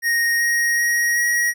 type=tone with pitch steps; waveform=square; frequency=1864.7 / 1876.6 / 1888.5 / 1900.6 Hz; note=A#6 / A#6 / A#6 / A#6; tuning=0 / +11 / +22 / +33 cents; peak=-17 dBFS; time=0.02-1.54 s; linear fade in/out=50 ms; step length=380 ms; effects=none